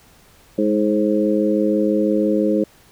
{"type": "harmonic tone with a mistuned harmonic", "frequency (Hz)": 106, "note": "G#2", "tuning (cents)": 36, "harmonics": [2, 3, 4, 5], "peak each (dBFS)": [-20, -19, -22, -21], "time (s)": [0.58, 2.64], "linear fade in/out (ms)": 5, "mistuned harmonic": 2, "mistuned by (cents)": -32, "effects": ["pink hiss -51 dBFS RMS until 2.91 s"]}